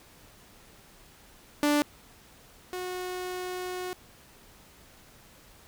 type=tone pair in turn; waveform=sawtooth; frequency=293.7 / 364.6 Hz; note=D4 / F#4; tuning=0 / -25 cents; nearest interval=major third; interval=375 cents; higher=second; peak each=-18 / -29 dBFS; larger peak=first; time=1.63-1.82 / 2.73-3.93 s; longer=second; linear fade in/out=0 ms; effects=pink hiss -55 dBFS RMS until 5.67 s